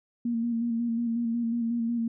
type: tone with vibrato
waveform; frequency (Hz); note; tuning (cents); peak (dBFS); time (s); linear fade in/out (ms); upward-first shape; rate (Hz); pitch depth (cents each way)
sine; 233.1; A#3; 0; -25; 0.25-2.08; 5; square; 5.5; 28
effects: none